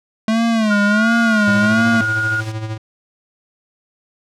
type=tone with vibrato; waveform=square; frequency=217.1 Hz; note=A3; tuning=23 cents flat; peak=-14 dBFS; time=0.28-2.01 s; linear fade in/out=2 ms; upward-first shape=sine; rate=1.4 Hz; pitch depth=110 cents each way
type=tone; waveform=sine; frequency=1431 Hz; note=F6; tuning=42 cents sharp; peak=-16 dBFS; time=0.7-2.41 s; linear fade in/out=10 ms
type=noise; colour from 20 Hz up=white; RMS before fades=-34 dBFS; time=1.11-2.52 s; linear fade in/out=5 ms
type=tone with tremolo; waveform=square; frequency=109.6 Hz; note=A2; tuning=6 cents flat; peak=-21 dBFS; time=1.47-2.78 s; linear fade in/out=10 ms; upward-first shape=sine; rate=13 Hz; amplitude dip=55%
effects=low-pass 6000 Hz 12 dB/octave